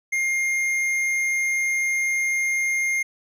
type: tone with tanh clipping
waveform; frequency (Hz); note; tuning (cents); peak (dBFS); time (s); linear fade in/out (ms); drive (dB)
triangle; 2122; C7; +24; -22; 0.12-3.03; 10; 14
effects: none

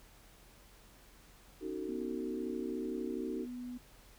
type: chord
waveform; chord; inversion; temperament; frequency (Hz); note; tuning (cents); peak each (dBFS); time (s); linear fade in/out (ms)
sine; D# half-diminished seventh; third; just; 280 / 311.1 / 373.4 / 448; C#4 / D#4 / F#4 / A4; +18 / 0 / +16 / +31; -46 / -41 / -40 / -45; 1.6-3.47; 50
type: tone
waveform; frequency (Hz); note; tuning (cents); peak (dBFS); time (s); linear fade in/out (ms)
sine; 246.9; B3; 0; -40; 1.88-3.78; 10
effects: added 43 Hz sine -61 dBFS peak until 4.18 s + pink hiss -61 dBFS RMS until 4.18 s

